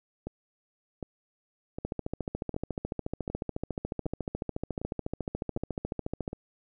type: two click trains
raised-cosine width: 2 ms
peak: -22 / -18 dBFS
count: 9 / 63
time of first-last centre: 0.27-6.331 / 1.85-6.279 s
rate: 1.32 / 14 Hz
effects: none